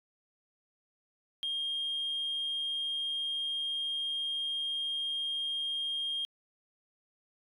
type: tone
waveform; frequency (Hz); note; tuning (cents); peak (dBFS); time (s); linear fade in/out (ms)
sine; 3223; G7; +47; -30; 1.43-6.25; 0
effects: tanh soft clip ceiling -28 dBFS